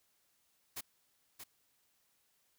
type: noise with echo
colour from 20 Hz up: white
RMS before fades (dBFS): -42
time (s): 0.76-0.81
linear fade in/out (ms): 10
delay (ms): 630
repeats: 1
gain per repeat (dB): -7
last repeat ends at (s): 1.44
effects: white hiss -75 dBFS RMS until 2.58 s